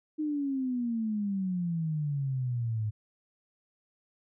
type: exponential sweep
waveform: sine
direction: down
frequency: 311.1 to 105.2 Hz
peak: -28 dBFS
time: 0.18-2.91 s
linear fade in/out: 20 ms
effects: none